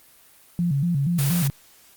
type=tone with vibrato; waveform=sine; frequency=155.5 Hz; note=D#3; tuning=1 cent flat; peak=-19 dBFS; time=0.59-1.5 s; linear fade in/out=0 ms; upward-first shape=square; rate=4.2 Hz; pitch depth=190 cents each way
type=noise; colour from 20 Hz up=white; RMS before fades=-28 dBFS; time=1.18-1.48 s; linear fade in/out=10 ms
effects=white hiss -53 dBFS RMS until 1.96 s + Opus 32 kbps